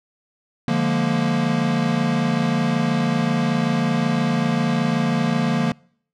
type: chord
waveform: square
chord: Bb dominant seventh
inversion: first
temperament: equal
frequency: 146.83 / 174.61 / 207.7 / 233.1 Hz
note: D3 / F3 / Ab3 / Bb3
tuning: 0 / 0 / 0 / 0 cents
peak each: -25 / -24 / -28 / -22 dBFS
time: 0.68-5.72 s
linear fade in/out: 2 ms
effects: noise-tail reverb RT60 0.6 s tail -26 dB re dry + low-pass 5000 Hz 12 dB/octave